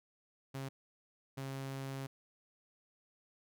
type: tone bursts at uneven times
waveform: sawtooth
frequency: 135.3 Hz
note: C#3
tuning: 42 cents flat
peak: -36 dBFS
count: 2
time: 0.54-0.69 / 1.37-2.07 s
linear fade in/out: 10 ms
effects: none